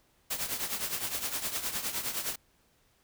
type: noise with tremolo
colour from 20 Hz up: white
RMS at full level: -31 dBFS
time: 0.3-2.36 s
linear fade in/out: 10 ms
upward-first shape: triangle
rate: 9.7 Hz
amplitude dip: 75%
effects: pink hiss -68 dBFS RMS until 3.03 s